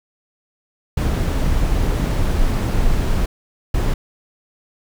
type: noise bursts at uneven times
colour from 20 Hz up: brown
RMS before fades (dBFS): -17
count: 2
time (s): 0.97-3.26 / 3.74-3.94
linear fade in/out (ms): 5
effects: none